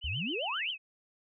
sine tone with vibrato, 2794 Hz, F7, in tune, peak -34 dBFS, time 0.01-0.78 s, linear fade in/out 50 ms, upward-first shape sine, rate 7.6 Hz, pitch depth 170 cents each way
sine exponential sweep, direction up, 62 to 3352 Hz, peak -34 dBFS, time 0.04-0.71 s, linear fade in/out 5 ms
effects none

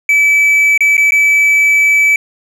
triangle tone with dropouts, 2302 Hz, D7, 35 cents flat, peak -5 dBFS, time 0.09-2.16 s, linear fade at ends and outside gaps 2 ms, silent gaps 0.777-0.806 / 0.969-0.978 / 1.108-1.12 s, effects none

